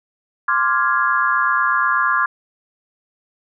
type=chord; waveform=sine; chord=D half-diminished seventh; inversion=third; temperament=equal; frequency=1046.5 / 1174.7 / 1396.9 / 1661.2 Hz; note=C6 / D6 / F6 / Ab6; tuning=0 / 0 / 0 / 0 cents; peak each=-20 dBFS; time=0.48-2.26 s; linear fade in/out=5 ms; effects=none